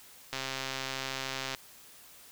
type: click train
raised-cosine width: 0.2 ms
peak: -17 dBFS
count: 163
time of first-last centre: 0.33-1.548 s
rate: 133 Hz
effects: white hiss -54 dBFS RMS until 2.31 s